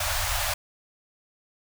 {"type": "band-stop noise", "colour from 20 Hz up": "pink", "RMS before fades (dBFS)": -27, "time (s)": [0, 0.54], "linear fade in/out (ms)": 5, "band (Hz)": [100, 570], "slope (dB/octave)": 96, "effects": []}